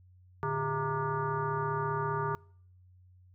sine tone with frequency modulation, 665 Hz, E5, 15 cents sharp, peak -29 dBFS, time 0.43-2.35 s, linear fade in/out 0 ms, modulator 259 Hz, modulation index 2.6, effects noise-tail reverb RT60 0.6 s tail -26 dB re dry + added 91 Hz sine -56 dBFS peak until 3.34 s

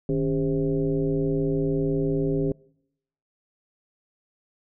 sine tone with frequency modulation, 277.2 Hz, C#4, in tune, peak -21 dBFS, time 0.09-2.52 s, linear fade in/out 2 ms, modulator 124 Hz, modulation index 1.5, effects noise-tail reverb RT60 0.8 s tail -26 dB re dry

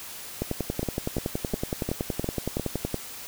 two click trains, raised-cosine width 2 ms, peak -13 / -14 dBFS, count 28 / 6, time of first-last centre 0.42-2.943 / 0.83-2.597 s, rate 10.7 / 2.83 Hz, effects white hiss -40 dBFS RMS until 3.27 s

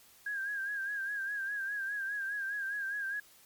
sine tone with vibrato, 1620 Hz, G#6, 43 cents flat, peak -33 dBFS, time 0.26-3.2 s, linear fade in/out 5 ms, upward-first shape sine, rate 4.9 Hz, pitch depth 64 cents each way, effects white hiss -60 dBFS RMS until 3.45 s + MP3 96 kbps

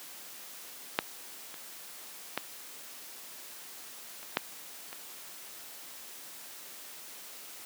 clicks, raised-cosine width 0.3 ms, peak -8 / -28 / -13 / -29 / -9 / -25 dBFS, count 6, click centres 0.989 / 1.542 / 2.376 / 4.23 / 4.371 / 4.929 s, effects white hiss -47 dBFS RMS until 7.65 s + high-pass 200 Hz 12 dB/octave

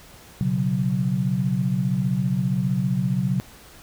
sine chord, B suspended second, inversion none, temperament equal, 123.47 / 138.59 / 185 Hz, B2 / C#3 / F#3, 0 / 0 / 0 cents, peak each -26 / -24 / -23 dBFS, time 0.41-3.4 s, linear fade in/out 0 ms, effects pink hiss -47 dBFS RMS until 3.82 s

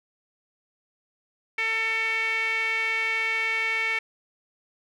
sawtooth tone with band-pass filter, 447.3 Hz, A4, 28 cents sharp, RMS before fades -26 dBFS, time 1.58-3.99 s, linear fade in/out 5 ms, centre 2200 Hz, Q 6.5, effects none

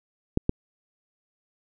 clicks, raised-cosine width 3 ms, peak -8 dBFS, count 2, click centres 0.374 / 0.494 s, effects none

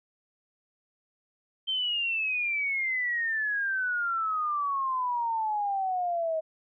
sine exponential sweep, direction down, 3137 to 629 Hz, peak -26 dBFS, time 1.67-6.41 s, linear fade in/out 20 ms, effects none

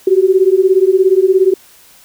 sine beating tone pair, 370 / 387 Hz, F#4 / G4, 0 / -22 cents, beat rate 17 Hz, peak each -10 dBFS, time 0.07-1.54 s, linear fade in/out 5 ms, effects white hiss -44 dBFS RMS until 2.04 s

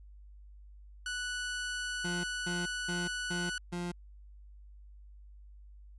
sawtooth tone, 1480 Hz, F#6, in tune, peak -31 dBFS, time 1.06-3.58 s, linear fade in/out 2 ms
30% pulse tone bursts, 175.3 Hz, F3, 7 cents sharp, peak -32 dBFS, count 5, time 2.04-3.92 s, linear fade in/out 10 ms, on 200 ms, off 220 ms
effects added 50 Hz sine -50 dBFS peak until 5.98 s + resampled to 24000 Hz

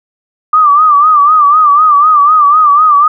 sine tone with vibrato, 1200 Hz, D6, 37 cents sharp, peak -3 dBFS, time 0.53-3.08 s, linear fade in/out 5 ms, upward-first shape sine, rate 4 Hz, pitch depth 94 cents each way, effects none

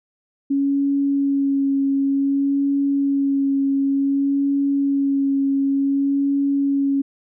sine tone with vibrato, 277.2 Hz, C#4, in tune, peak -16 dBFS, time 0.5-7.02 s, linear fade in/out 10 ms, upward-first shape sine, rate 0.55 Hz, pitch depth 15 cents each way, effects none

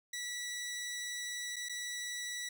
15% pulse tone with dropouts, 1952 Hz, B6, 21 cents flat, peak -32 dBFS, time 0.13-2.49 s, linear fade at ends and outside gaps 5 ms, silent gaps 1.56-1.564 / 1.687-1.694 s, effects none

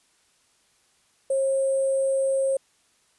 sine tone with sample-and-hold, 538 Hz, C5, 48 cents sharp, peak -20 dBFS, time 1.3-2.57 s, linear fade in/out 5 ms, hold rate 8820 Hz, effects white hiss -64 dBFS RMS until 3.18 s + resampled to 24000 Hz

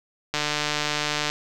click train, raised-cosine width 0.2 ms, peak -7 dBFS, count 144, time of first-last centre 0.34-1.3 s, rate 149 Hz, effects none

